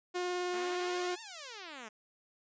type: tone with vibrato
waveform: sawtooth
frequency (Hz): 358.3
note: F4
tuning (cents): +44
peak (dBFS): -29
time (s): 0.14-1.16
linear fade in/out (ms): 20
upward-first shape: triangle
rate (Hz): 19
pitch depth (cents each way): 12
type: exponential two-way sweep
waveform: 5% pulse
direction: up then down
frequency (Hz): 207.7 to 932.3 to 207.7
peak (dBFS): -33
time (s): 0.53-1.89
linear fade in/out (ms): 10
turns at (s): 1.21
effects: resampled to 16000 Hz